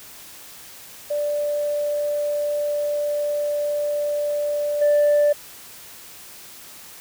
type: tone with level steps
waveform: sine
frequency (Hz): 587.3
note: D5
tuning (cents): 0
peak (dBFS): -20 / -12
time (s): 1.1-5.33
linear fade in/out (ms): 10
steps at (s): 4.81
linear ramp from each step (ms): 10
effects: tanh soft clip ceiling -12 dBFS + white hiss -42 dBFS RMS until 7 s